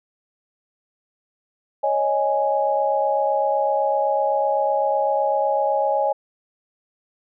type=chord; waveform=sine; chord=C# suspended second; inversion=none; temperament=equal; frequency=554.4 / 622.3 / 830.6 Hz; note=C#5 / D#5 / G#5; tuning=0 / 0 / 0 cents; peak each=-22 / -23 / -21 dBFS; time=1.83-6.13 s; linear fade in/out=10 ms; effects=none